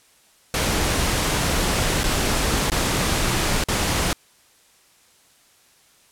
pink noise with dropouts, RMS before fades -21 dBFS, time 0.54-4.13 s, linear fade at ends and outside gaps 1 ms, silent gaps 2.034-2.04 / 2.7-2.718 / 3.639-3.685 s, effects white hiss -56 dBFS RMS until 6.11 s + low-pass 11000 Hz 12 dB/octave

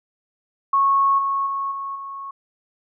sine tone with level steps, 1100 Hz, C#6, 14 cents flat, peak -14 / -19 / -22 / -26 / -30 dBFS, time 0.73-2.31 s, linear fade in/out 5 ms, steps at 1.18 / 1.46 / 1.71 / 1.95 s, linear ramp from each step 10 ms, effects none

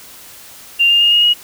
sine tone with pitch steps, 2786 / 2812 / 2838 / 2864 / 2891 Hz, F7 / F7 / F7 / F7 / F#7, -5 / +11 / +27 / +43 / -41 cents, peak -8 dBFS, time 0.79-1.34 s, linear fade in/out 20 ms, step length 110 ms, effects white hiss -38 dBFS RMS until 1.43 s

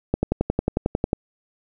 click train, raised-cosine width 2 ms, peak -6 dBFS, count 12, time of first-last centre 0.14-1.131 s, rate 11.1 Hz, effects none

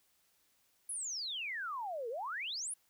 sine exponential two-way sweep, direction down then up, 11150 to 440 to 11150 Hz, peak -37 dBFS, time 0.89-2.74 s, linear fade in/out 5 ms, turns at 2.09 s, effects white hiss -73 dBFS RMS until 2.89 s

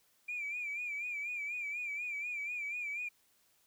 sine tone with vibrato, 2373 Hz, D7, 17 cents sharp, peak -35 dBFS, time 0.28-3.09 s, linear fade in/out 10 ms, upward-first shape sine, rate 4.1 Hz, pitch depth 73 cents each way, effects tanh soft clip ceiling -32 dBFS + white hiss -71 dBFS RMS until 3.66 s

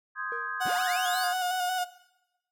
sine chord, Ab major seventh, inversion first, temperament equal, 1046.5 / 1244.5 / 1568 / 1661.2 Hz, C6 / Eb6 / G6 / Ab6, 0 / 0 / 0 / 0 cents, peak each -39 / -37 / -38 / -34 dBFS, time 0.15-1.35 s, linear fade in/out 50 ms
triangle tone with exponential decay, 469.3 Hz, A#4, 12 cents sharp, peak -33 dBFS, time 0.32-0.75 s, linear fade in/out 1 ms, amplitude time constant 92 ms
35% pulse tone with vibrato, 730 Hz, F#5, 24 cents flat, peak -25 dBFS, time 0.6-1.85 s, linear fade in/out 20 ms, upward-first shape square, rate 5.5 Hz, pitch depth 25 cents each way
sawtooth linear sweep, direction up, 68.4 to 4978 Hz, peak -32 dBFS, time 0.65-1.28 s, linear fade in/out 10 ms
effects noise-tail reverb RT60 0.9 s tail -17 dB re dry

